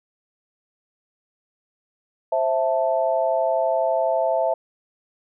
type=chord; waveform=sine; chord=A minor; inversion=first; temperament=just; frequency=528 / 660 / 880 Hz; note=C5 / E5 / A5; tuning=+16 / +2 / 0 cents; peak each=-24 / -20 / -26 dBFS; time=2.32-4.54 s; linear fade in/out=5 ms; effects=none